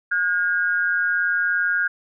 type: tone pair together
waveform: sine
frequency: 1439 / 1619.3 Hz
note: F#6 / G#6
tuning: -49 / -44 cents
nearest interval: major second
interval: 205 cents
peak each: -21 dBFS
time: 0.11-1.88 s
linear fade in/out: 10 ms
effects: none